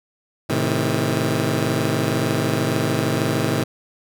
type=chord; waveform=15% pulse; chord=A diminished; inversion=none; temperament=just; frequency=110 / 132 / 158.4 Hz; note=A2 / C3 / Eb3; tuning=0 / +16 / +31 cents; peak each=-17 dBFS; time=0.49-3.64 s; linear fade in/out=10 ms; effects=none